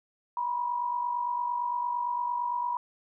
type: tone pair together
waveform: sine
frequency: 965 / 1013.8 Hz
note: B5 / B5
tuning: -40 / +45 cents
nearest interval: minor second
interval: 85 cents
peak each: -28 / -36 dBFS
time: 0.37-2.77 s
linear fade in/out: 2 ms
effects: none